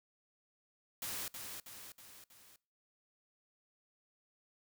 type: noise with echo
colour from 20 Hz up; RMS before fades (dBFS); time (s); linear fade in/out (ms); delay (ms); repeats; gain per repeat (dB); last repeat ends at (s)
white; -41; 1.02-1.28; 2; 320; 4; -5; 2.56
effects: noise-tail reverb RT60 0.4 s tail -23 dB re dry